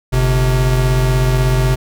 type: tone pair together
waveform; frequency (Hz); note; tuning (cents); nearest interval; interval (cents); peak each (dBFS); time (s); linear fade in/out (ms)
square; 48.1 / 128; G1 / C3; -32 / -38; octave + perfect fourth; 1694; -16 / -14; 0.12-1.76; 20
effects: none